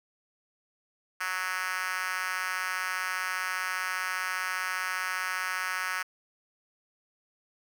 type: tone with high-pass filter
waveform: 5% pulse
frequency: 185 Hz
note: F#3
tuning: in tune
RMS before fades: -32 dBFS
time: 1.2-6.03 s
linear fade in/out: 10 ms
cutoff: 1400 Hz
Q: 1.9
effects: none